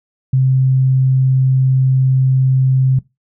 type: tone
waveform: sine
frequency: 131.3 Hz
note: C3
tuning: 6 cents sharp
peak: -9 dBFS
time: 0.33-2.99 s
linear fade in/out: 5 ms
effects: noise-tail reverb RT60 0.2 s tail -20 dB re dry